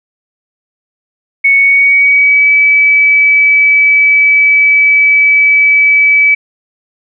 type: tone with pitch glide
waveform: sine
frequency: 2217 to 2294 Hz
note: C#7 to D7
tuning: 0 to -41 cents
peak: -4 dBFS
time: 1.44-6.35 s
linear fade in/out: 10 ms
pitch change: +59 cents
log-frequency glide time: 1.54-2.51 s
effects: none

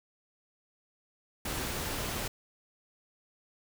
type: noise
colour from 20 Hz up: pink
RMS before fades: -35 dBFS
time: 1.45-2.28 s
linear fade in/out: 5 ms
effects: none

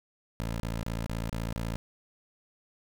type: tone bursts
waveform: 15% pulse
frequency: 56.4 Hz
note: A1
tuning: 44 cents sharp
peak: -25 dBFS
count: 6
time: 0.4-1.76 s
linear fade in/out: 0 ms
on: 200 ms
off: 32 ms
effects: none

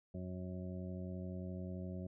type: harmonic tone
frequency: 91.5 Hz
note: F#2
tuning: 19 cents flat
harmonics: 1 / 2 / 3 / 4 / 6 / 7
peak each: -45 / -44 / -54 / -52 / -54 / -55 dBFS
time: 0.14-2.07 s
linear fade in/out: 5 ms
effects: none

